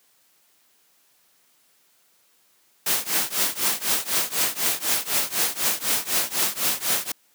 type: noise with tremolo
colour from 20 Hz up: white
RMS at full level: -20 dBFS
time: 2.86-7.12 s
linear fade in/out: 5 ms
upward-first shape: triangle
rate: 4 Hz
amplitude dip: 95%
effects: white hiss -62 dBFS RMS until 7.34 s + high-pass 150 Hz 12 dB/octave